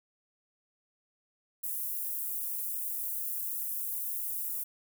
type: high-pass noise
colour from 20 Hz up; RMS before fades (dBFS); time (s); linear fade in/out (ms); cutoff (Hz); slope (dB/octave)
pink; -35; 1.63-4.64; 10; 12000; 24
effects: none